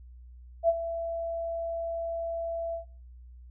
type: tone with ADSR envelope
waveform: sine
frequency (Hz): 668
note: E5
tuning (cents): +23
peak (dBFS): -17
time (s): 0.63-2.85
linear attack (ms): 56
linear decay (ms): 40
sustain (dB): -13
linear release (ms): 110
effects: noise-tail reverb RT60 0.4 s tail -22 dB re dry + added 61 Hz sine -46 dBFS peak until 3.5 s